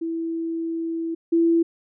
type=tone pair in turn; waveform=sine; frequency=329.6 / 333.8 Hz; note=E4 / E4; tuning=0 / +22 cents; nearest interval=unison; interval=22 cents; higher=second; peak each=-24 / -15 dBFS; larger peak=second; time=0.01-1.15 / 1.32-1.63 s; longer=first; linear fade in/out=10 ms; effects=none